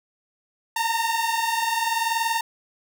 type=tone pair together; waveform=sawtooth; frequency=904 / 924.6 Hz; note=A5 / A#5; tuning=+47 / -14 cents; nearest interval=unison; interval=39 cents; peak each=-21 dBFS; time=0.76-2.41 s; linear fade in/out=5 ms; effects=none